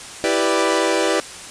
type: chord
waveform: sawtooth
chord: E minor seventh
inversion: none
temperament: equal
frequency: 329.6 / 392 / 493.9 / 587.3 Hz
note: E4 / G4 / B4 / D5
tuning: 0 / 0 / 0 / 0 cents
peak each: -18 dBFS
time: 0.24-1.2 s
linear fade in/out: 0 ms
effects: white hiss -35 dBFS RMS until 1.5 s + resampled to 22050 Hz